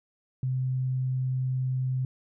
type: tone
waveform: sine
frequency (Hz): 129.3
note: C3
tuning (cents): -20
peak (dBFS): -25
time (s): 0.43-2.05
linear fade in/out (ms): 2
effects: none